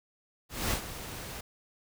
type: noise with ADSR envelope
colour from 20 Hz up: pink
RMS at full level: -29 dBFS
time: 0.49-1.41 s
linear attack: 220 ms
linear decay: 99 ms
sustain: -12 dB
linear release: 6 ms
effects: none